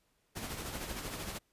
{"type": "noise with tremolo", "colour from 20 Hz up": "pink", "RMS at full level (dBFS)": -39, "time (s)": [0.35, 1.39], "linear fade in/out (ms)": 20, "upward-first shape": "sine", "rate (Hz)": 13, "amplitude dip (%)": 45, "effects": ["pink hiss -75 dBFS RMS until 1.52 s", "resampled to 32000 Hz"]}